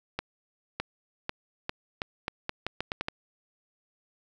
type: accelerating click train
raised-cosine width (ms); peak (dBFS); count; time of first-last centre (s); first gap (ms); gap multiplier
0.3; -14; 12; 0.19-3.084; 610; 0.81
effects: 9-bit